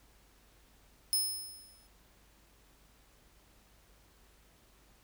10% pulse tone with exponential decay, 5200 Hz, E8, 24 cents flat, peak -20 dBFS, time 1.13-1.87 s, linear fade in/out 0 ms, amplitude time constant 160 ms, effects added 50 Hz sine -65 dBFS peak until 5.03 s + pink hiss -65 dBFS RMS until 5.03 s

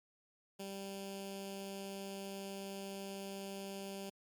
10% pulse tone with notch filter, 196 Hz, G3, in tune, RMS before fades -45 dBFS, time 0.59-4.1 s, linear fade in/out 10 ms, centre 1200 Hz, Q 0.79, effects MP3 96 kbps

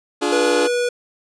sawtooth chord, D diminished, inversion none, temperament just, 293.7 / 352.4 / 422.9 Hz, D4 / F4 / Ab4, 0 / +16 / +31 cents, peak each -18 dBFS, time 0.21-0.68 s, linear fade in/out 20 ms
square tone, 486.4 Hz, B4, 26 cents flat, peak -18 dBFS, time 0.32-0.89 s, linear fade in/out 5 ms
effects resampled to 22050 Hz

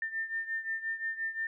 sine beating tone pair, 1799 / 1804.7 Hz, A6 / A6, +38 / +43 cents, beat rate 5.7 Hz, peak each -34 / -38 dBFS, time 0.02-1.47 s, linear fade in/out 2 ms, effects none

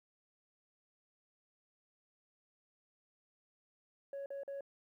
sine tone bursts, 556 Hz, C#5, 5 cents sharp, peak -38 dBFS, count 3, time 4.13-4.608 s, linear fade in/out 2 ms, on 130 ms, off 44 ms, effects tanh soft clip ceiling -39 dBFS + 13-bit

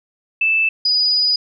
sine tone pair in turn, 2637 / 4941 Hz, E7 / D#8, 0 / -13 cents, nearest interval major seventh, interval 1087 cents, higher second, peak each -13 dBFS, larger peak neither, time 0.41-0.69 / 0.85-1.36 s, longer second, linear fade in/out 5 ms, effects none

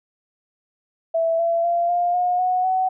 sine tone with pitch steps, 659.3 / 673.5 / 688.1 / 703 / 718.1 / 733.7 / 749.5 Hz, E5 / E5 / F5 / F5 / F5 / F#5 / F#5, 0 / +37 / -26 / +11 / +48 / -15 / +22 cents, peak -17 dBFS, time 1.14-2.89 s, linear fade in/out 10 ms, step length 250 ms, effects none

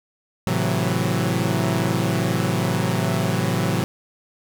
sawtooth chord, F# half-diminished seventh, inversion first, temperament equal with one note detuned, 110 / 132.26 / 164.81 / 185 Hz, A2 / C3 / E3 / F#3, 0 / +19 / 0 / 0 cents, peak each -21 dBFS, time 0.47-3.84 s, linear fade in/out 0 ms, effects none

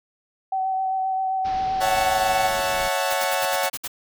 sine tone with vibrato, 761 Hz, F#5, 48 cents sharp, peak -21 dBFS, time 0.52-2.5 s, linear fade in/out 5 ms, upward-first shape sine, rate 7.6 Hz, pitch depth 15 cents each way
pink low-pass noise, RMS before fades -37 dBFS, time 1.44-2.89 s, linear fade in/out 20 ms, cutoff 5500 Hz, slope 48 dB/octave
sawtooth chord, F# minor seventh, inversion second, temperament equal, 554.4 / 659.3 / 740 / 880 Hz, C#5 / E5 / F#5 / A5, 0 / 0 / 0 / 0 cents, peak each -22 / -25 / -22 / -24 dBFS, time 1.8-3.7 s, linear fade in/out 20 ms
white noise bursts, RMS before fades -29 dBFS, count 8, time 3.1-3.879 s, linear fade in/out 10 ms, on 44 ms, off 61 ms
effects none

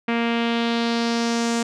sawtooth tone with low-pass filter sweep, 233.1 Hz, A#3, in tune, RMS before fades -22 dBFS, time 0.08-1.63 s, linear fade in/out 5 ms, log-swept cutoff 2400 to 7400 Hz, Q 2.3, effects none

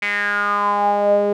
sawtooth tone with band-pass filter sweep, 204.7 Hz, G#3, 25 cents flat, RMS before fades -18 dBFS, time 0.02-1.33 s, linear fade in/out 5 ms, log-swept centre 2200 to 480 Hz, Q 7.2, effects none

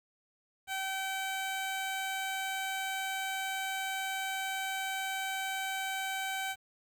15% pulse tone, 769 Hz, G5, 33 cents flat, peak -27 dBFS, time 0.67-6.56 s, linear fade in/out 50 ms, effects 10-bit

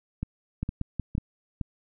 two click trains, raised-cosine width 5 ms, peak -17 / -16 dBFS, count 4 / 4, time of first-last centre 0.23-1.612 / 0.63-1.18 s, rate 2.17 / 5.45 Hz, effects none

